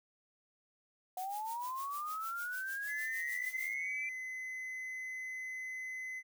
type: noise with tremolo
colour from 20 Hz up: blue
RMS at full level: -48 dBFS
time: 1.17-3.74 s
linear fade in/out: 5 ms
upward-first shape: sine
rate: 6.6 Hz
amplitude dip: 80%
type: linear sweep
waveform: sine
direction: up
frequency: 723 to 2356 Hz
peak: -37 dBFS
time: 1.17-4.09 s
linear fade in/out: 2 ms
type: tone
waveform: triangle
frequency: 2035 Hz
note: C7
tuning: 49 cents flat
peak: -38 dBFS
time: 2.87-6.23 s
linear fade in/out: 50 ms
effects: none